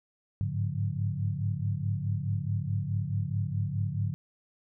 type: tone cluster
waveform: sine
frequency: 100.1 / 104.8 / 142.7 / 177.1 Hz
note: G2 / G#2 / D3 / F3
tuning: +37 / +16 / -49 / +24 cents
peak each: -32 / -32 / -33 / -38 dBFS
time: 0.41-4.14 s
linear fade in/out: 0 ms
effects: none